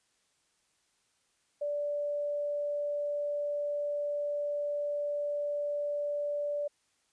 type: tone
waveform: sine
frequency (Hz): 583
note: D5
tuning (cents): -13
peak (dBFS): -30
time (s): 1.61-6.68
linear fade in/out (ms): 10
effects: white hiss -73 dBFS RMS until 7.12 s + resampled to 22050 Hz